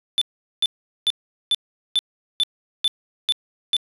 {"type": "tone bursts", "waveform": "triangle", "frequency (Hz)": 3520, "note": "A7", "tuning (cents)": 0, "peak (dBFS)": -14, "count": 9, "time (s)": [0.18, 3.766], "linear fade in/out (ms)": 0, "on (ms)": 34, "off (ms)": 410, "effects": ["resampled to 32000 Hz"]}